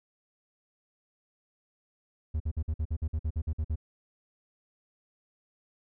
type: tone bursts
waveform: triangle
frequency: 77.78 Hz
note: D#2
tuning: in tune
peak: -25 dBFS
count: 13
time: 2.34-3.758 s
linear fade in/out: 10 ms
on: 62 ms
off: 51 ms
effects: none